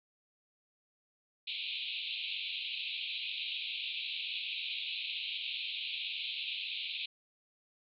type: band-pass noise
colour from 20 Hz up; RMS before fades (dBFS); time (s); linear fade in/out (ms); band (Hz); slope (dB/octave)
pink; -39; 1.47-7.06; 5; 2400 to 4100; 96
effects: none